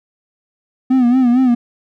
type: tone with vibrato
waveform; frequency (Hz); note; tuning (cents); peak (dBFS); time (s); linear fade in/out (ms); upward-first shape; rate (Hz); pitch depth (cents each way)
triangle; 250; B3; +21; -7; 0.9-1.55; 10; sine; 4.4; 90
effects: none